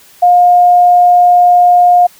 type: tone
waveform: sine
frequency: 711 Hz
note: F5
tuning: 31 cents sharp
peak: -3 dBFS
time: 0.22-2.07 s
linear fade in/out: 10 ms
effects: white hiss -42 dBFS RMS until 2.19 s